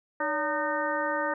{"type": "harmonic tone with a mistuned harmonic", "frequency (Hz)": 306, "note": "D#4", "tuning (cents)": -29, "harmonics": [1, 2, 3, 4, 5, 6], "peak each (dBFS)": [-36, -31, -32, -34, -34, -34], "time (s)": [0.2, 1.34], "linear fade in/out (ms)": 5, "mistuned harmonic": 2, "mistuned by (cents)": -110, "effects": []}